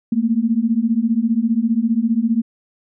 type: beating tone pair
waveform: sine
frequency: 220 / 235 Hz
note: A3 / A#3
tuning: 0 / +14 cents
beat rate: 15 Hz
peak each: -18 / -17 dBFS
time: 0.12-2.42 s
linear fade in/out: 5 ms
effects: none